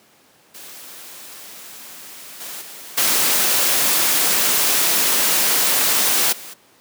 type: noise with level steps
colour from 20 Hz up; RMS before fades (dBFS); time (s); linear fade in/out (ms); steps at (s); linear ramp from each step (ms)
white; -38 / -32 / -37 / -17 / -36; 0.54-6.54; 10; 2.4 / 2.61 / 2.97 / 6.32; 10
effects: pink hiss -53 dBFS RMS until 6.8 s + high-pass 200 Hz 12 dB/octave